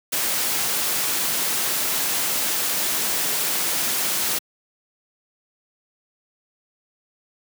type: noise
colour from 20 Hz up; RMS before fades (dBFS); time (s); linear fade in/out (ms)
white; -23; 0.12-4.39; 10
effects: high-pass 150 Hz 12 dB/octave